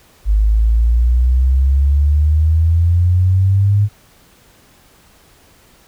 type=exponential sweep; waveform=sine; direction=up; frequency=50.9 to 104.3 Hz; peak=-9 dBFS; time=0.25-3.89 s; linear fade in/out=50 ms; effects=pink hiss -49 dBFS RMS until 5.87 s